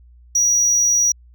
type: tone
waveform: triangle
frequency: 5790 Hz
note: F#8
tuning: 38 cents flat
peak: -12 dBFS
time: 0.35-1.12 s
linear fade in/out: 5 ms
effects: added 60 Hz sine -44 dBFS peak until 1.34 s